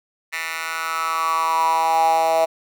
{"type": "tone with high-pass filter sweep", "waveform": "10% pulse", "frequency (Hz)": 162.8, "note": "E3", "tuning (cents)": -21, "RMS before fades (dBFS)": -20, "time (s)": [0.32, 2.46], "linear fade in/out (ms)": 20, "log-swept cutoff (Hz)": [1800, 670], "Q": 7.5, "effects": []}